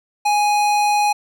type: tone with hard clipping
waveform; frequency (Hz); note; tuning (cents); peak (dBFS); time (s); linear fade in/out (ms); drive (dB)
sine; 830.6; G#5; 0; -16; 0.25-1.13; 10; 18
effects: none